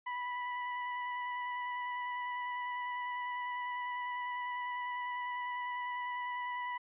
30% pulse tone with vibrato, 985 Hz, B5, 5 cents flat, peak -33 dBFS, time 0.06-6.78 s, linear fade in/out 10 ms, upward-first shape square, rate 10 Hz, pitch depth 10 cents each way, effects resampled to 8000 Hz

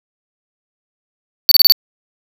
square tone bursts, 4499 Hz, C#8, 25 cents sharp, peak -4 dBFS, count 5, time 1.49-1.722 s, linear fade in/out 0 ms, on 24 ms, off 28 ms, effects none

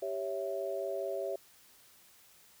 sine chord, C# diminished, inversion second, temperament equal, 392 / 554.4 / 659.3 Hz, G4 / C#5 / E5, 0 / 0 / 0 cents, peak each -38 / -37 / -38 dBFS, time 0.02-1.36 s, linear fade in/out 5 ms, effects white hiss -61 dBFS RMS until 2.6 s

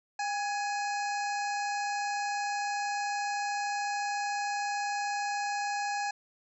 harmonic tone with a mistuned harmonic, 839 Hz, G#5, 17 cents sharp, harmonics 1 / 2 / 3 / 5 / 6 / 7 / 8 / 9, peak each -31 / -37 / -41 / -45 / -47 / -48 / -49 / -50 dBFS, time 0.19-6.11 s, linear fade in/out 5 ms, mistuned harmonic 1, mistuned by -58 cents, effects none

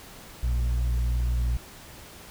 sine tone pair together, 59.35 / 120 Hz, A#1 / B2, +32 / -49 cents, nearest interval octave, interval 1219 cents, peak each -21 / -31 dBFS, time 0.43-1.57 s, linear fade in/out 5 ms, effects tanh soft clip ceiling -19 dBFS + pink hiss -46 dBFS RMS until 2.3 s

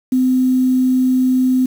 sine tone with quantisation, 256.2 Hz, C4, 36 cents flat, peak -11 dBFS, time 0.12-1.66 s, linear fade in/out 5 ms, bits 6, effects none

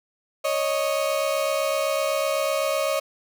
35% pulse tone pair together, 554.4 / 622.3 Hz, C#5 / D#5, 0 / 0 cents, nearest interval major second, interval 200 cents, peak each -23 / -23 dBFS, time 0.44-3 s, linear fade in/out 10 ms, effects none

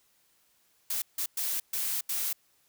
blue noise bursts at uneven times, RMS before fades -31 dBFS, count 5, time 0.9-1.02 / 1.18-1.26 / 1.37-1.6 / 1.73-2.01 / 2.09-2.33 s, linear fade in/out 5 ms, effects white hiss -68 dBFS RMS until 2.68 s

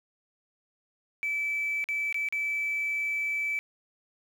triangle tone with dropouts, 2311 Hz, D7, 28 cents flat, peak -24 dBFS, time 1.23-3.59 s, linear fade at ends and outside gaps 0 ms, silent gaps 1.841-1.888 / 2.126-2.144 / 2.287-2.325 s, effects tanh soft clip ceiling -24 dBFS + 9-bit

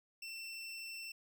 25% pulse tone, 2688 Hz, E7, 33 cents sharp, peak -40 dBFS, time 0.22-1.12 s, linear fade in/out 5 ms, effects none

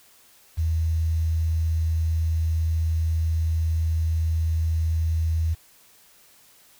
sine tone with quantisation, 80.9 Hz, E2, 32 cents flat, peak -20 dBFS, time 0.57-5.55 s, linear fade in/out 20 ms, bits 8, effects white hiss -55 dBFS RMS until 6.79 s

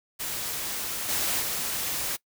white noise with level steps, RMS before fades -32 / -27 / -30 dBFS, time 0.19-2.17 s, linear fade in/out 20 ms, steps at 1.08 / 1.4 s, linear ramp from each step 20 ms, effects noise-tail reverb RT60 0.1 s tail -22 dB re dry

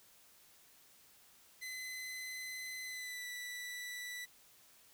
sawtooth tone with pitch glide, 2029 to 1970.1 Hz, B6 to B6, +46 to -5 cents, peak -39 dBFS, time 1.61-4.26 s, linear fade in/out 20 ms, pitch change -51 cents, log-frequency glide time 2.86-3.26 s, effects white hiss -64 dBFS RMS until 4.93 s

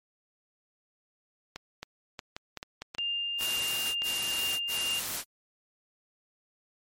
clicks, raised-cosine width 0.2 ms, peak -20 dBFS, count 11, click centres 1.56 / 1.83 / 2.192 / 2.365 / 2.573 / 2.629 / 2.82 / 2.949 / 2.984 / 3.41 / 4.02 s
sine tone with tremolo, 2804 Hz, F7, 6 cents sharp, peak -28 dBFS, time 2.98-5 s, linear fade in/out 10 ms, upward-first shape triangle, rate 2.2 Hz, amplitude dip 25%
white noise bursts, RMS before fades -34 dBFS, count 3, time 3.38-5.242 s, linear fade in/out 50 ms, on 570 ms, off 76 ms
effects MP3 64 kbps

